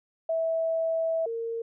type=tone pair in turn; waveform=sine; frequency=653 / 458.9 Hz; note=E5 / A#4; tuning=-17 / -27 cents; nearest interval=tritone; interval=610 cents; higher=first; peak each=-24 / -29 dBFS; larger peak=first; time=0.29-1.26 / 1.26-1.62 s; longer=first; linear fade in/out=5 ms; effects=none